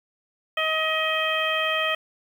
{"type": "harmonic tone", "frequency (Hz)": 632, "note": "D#5", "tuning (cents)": 27, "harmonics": [1, 2, 3, 4, 5], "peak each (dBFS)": [-28, -28, -28, -28, -28], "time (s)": [0.57, 1.95], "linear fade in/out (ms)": 5, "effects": ["8-bit"]}